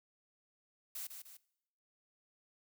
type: noise with echo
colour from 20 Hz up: blue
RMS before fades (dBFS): -43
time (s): 0.95-1.07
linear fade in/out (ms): 5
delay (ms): 150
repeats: 2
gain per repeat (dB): -6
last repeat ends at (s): 1.37
effects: noise-tail reverb RT60 0.8 s tail -21 dB re dry